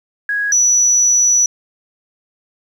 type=tone pair in turn; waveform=sine; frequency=1659 / 5912 Hz; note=G#6 / F#8; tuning=-2 / -2 cents; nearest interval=octave + minor seventh; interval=2200 cents; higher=second; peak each=-15 / -8 dBFS; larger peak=second; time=0.29-0.52 / 0.52-1.46 s; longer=second; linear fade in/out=2 ms; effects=tanh soft clip ceiling -6 dBFS + 8-bit